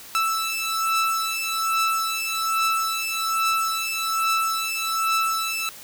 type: beating tone pair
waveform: sawtooth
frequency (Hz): 1318.5 / 1319.7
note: E6 / E6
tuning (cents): 0 / +2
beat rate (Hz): 1.2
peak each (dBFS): -21 / -21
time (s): 0.15-5.69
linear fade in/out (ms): 0
effects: white hiss -42 dBFS RMS until 5.83 s

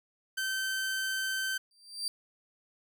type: tone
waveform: sawtooth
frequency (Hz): 1545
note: G6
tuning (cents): -26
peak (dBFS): -27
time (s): 0.37-1.58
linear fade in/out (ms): 10
type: tone with exponential growth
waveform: 35% pulse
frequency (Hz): 4699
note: D8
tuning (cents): 0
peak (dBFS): -27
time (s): 1.71-2.08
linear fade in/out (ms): 1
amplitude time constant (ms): 80
effects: none

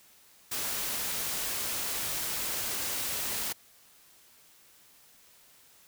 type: noise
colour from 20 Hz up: white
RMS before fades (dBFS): -33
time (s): 0.51-3.53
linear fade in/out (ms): 10
effects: white hiss -59 dBFS RMS until 5.87 s

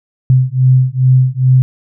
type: beating tone pair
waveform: sine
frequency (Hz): 127.9 / 130.3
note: C3 / C3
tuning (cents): -39 / -7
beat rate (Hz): 2.4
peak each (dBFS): -10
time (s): 0.3-1.62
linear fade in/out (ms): 0
effects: none

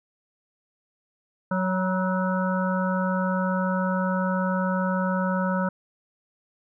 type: harmonic tone with a mistuned harmonic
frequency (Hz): 185.4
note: F#3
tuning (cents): +4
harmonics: 1 / 3 / 5 / 7 / 8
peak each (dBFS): -24 / -29 / -31 / -32 / -33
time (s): 1.51-5.69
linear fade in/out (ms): 5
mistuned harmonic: 5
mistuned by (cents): +44
effects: none

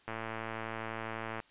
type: click train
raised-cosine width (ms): 0.5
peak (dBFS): -23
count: 149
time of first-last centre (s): 0.08-1.401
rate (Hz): 112
effects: white hiss -63 dBFS RMS until 1.5 s + resampled to 8000 Hz

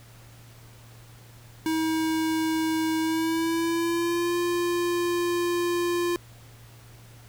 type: tone with pitch glide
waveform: square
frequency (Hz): 319.4 to 348.3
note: D#4 to F4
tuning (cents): +45 to -5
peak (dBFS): -24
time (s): 1.66-6.16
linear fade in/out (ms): 0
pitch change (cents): +150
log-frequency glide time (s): 3-4.38
effects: added 116 Hz sine -48 dBFS peak until 7.28 s + pink hiss -53 dBFS RMS until 7.28 s

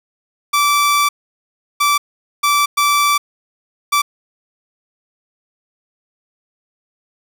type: tone bursts at uneven times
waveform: sawtooth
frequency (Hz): 1162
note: D6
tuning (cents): -19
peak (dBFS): -8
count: 5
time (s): 0.53-1.09 / 1.8-1.98 / 2.43-2.66 / 2.77-3.18 / 3.92-4.02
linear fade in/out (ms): 10
effects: none

